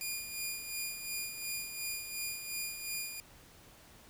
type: tone with tremolo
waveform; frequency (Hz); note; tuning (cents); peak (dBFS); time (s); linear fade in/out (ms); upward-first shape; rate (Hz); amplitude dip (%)
10% pulse; 2427; D#7; -44; -26; 0.01-3.2; 0; sine; 2.8; 55
effects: pink hiss -58 dBFS RMS until 4.09 s